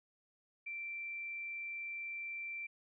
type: tone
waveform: sine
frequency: 2348 Hz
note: D7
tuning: 1 cent flat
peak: -40 dBFS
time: 0.66-2.67 s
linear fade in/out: 10 ms
effects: none